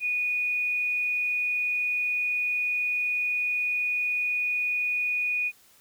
sine tone, 2466 Hz, D#7, 16 cents flat, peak -24 dBFS, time 0-5.52 s, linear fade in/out 50 ms, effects white hiss -58 dBFS RMS until 5.8 s

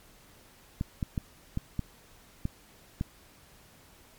clicks, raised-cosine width 5 ms, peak -17 dBFS, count 7, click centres 0.811 / 1.028 / 1.178 / 1.574 / 1.793 / 2.454 / 3.011 s, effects pink hiss -57 dBFS RMS until 4.18 s + MP3 96 kbps

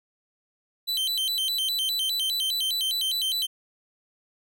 45% pulse tone with vibrato, 3520 Hz, A7, in tune, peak -24 dBFS, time 0.87-3.47 s, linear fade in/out 20 ms, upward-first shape square, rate 4.9 Hz, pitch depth 210 cents each way, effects none

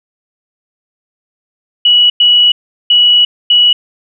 sine tone bursts at uneven times, 2932 Hz, F#7, 16 cents flat, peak -4 dBFS, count 4, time 1.85-2.1 / 2.2-2.52 / 2.9-3.25 / 3.5-3.73 s, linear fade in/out 5 ms, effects none

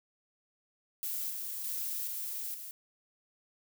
violet noise with level steps, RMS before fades -36 / -39 / -36 / -38 / -44 dBFS, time 1.03-2.71 s, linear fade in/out 0 ms, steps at 1.3 / 1.64 / 2.07 / 2.54 s, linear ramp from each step 5 ms, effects none

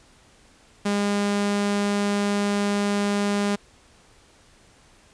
sawtooth tone, 203.3 Hz, G#3, 37 cents flat, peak -17 dBFS, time 0.85-3.56 s, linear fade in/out 10 ms, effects pink hiss -55 dBFS RMS until 5.13 s + resampled to 22050 Hz

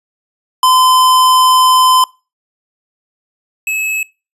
square tone pair in turn, 1024 / 2586 Hz, C6 / E7, -38 / -34 cents, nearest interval octave + major third, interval 1604 cents, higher second, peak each -7 / -15 dBFS, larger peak first, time 0.63-2.04 / 3.67-4.03 s, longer first, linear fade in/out 2 ms, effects noise-tail reverb RT60 0.3 s tail -24 dB re dry + resampled to 32000 Hz

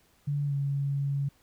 sine tone with pitch glide, 143.9 to 140.05 Hz, D3 to C#3, -35 to +18 cents, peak -26 dBFS, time 0.27-1.29 s, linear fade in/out 10 ms, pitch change -47 cents, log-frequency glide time 0.46-0.54 s, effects pink hiss -65 dBFS RMS until 1.42 s

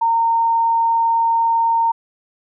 sine tone, 918 Hz, A#5, 27 cents flat, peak -13 dBFS, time 0.01-1.92 s, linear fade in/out 10 ms, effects none

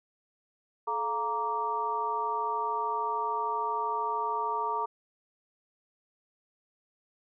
harmonic tone with a mistuned harmonic, 233.1 Hz, A#3, in tune, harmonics 2 / 3 / 4 / 5, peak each -37 / -41 / -30 / -33 dBFS, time 0.87-4.86 s, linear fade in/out 10 ms, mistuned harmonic 2, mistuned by -130 cents, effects none

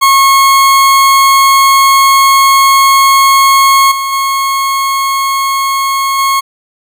40% pulse tone with level steps, 1090 Hz, C#6, 29 cents flat, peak -3 / -12 / -9 / -7 dBFS, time 0.01-6.41 s, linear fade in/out 20 ms, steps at 3.91 / 4.12 / 6.18 s, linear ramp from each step 10 ms, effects none

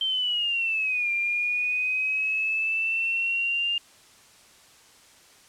sine linear two-way sweep, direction down then up, 3136 to 2383 to 2811 Hz, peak -23 dBFS, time 0.01-3.78 s, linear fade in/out 2 ms, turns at 1.11 s, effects white hiss -54 dBFS RMS until 5.48 s + low-pass 9000 Hz 12 dB/octave

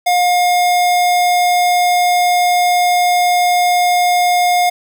square tone, 713 Hz, F5, 36 cents sharp, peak -11 dBFS, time 0.06-4.7 s, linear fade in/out 10 ms, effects 8-bit

